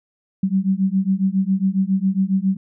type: beating tone pair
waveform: sine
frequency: 188.1 / 195.4 Hz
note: F#3 / G3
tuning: +29 / -5 cents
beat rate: 7.3 Hz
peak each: -19 dBFS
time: 0.43-2.57 s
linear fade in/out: 5 ms
effects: none